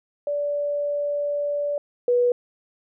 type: tone pair in turn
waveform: sine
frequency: 580 / 487.7 Hz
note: D5 / B4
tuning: -22 / -22 cents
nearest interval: minor third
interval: 300 cents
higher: first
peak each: -22 / -16 dBFS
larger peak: second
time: 0.27-1.78 / 2.08-2.32 s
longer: first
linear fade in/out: 2 ms
effects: none